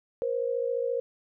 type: tone pair together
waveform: sine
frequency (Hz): 477.1 / 531.6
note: A#4 / C5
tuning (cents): +40 / +27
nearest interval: major second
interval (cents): 187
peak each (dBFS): -28 / -30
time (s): 0.22-1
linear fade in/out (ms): 0
effects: none